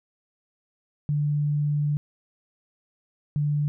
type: tone pair in turn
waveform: sine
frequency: 147.2 / 147.2 Hz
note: D3 / D3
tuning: +4 / +4 cents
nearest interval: unison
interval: 0 cents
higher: neither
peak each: -21 dBFS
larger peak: neither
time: 1.09-1.97 / 3.36-3.68 s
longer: first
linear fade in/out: 0 ms
effects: none